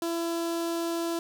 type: tone with notch filter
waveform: sawtooth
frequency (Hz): 335.8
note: E4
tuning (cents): +32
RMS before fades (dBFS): -30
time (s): 0.02-1.19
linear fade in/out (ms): 2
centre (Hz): 2100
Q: 1.4
effects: none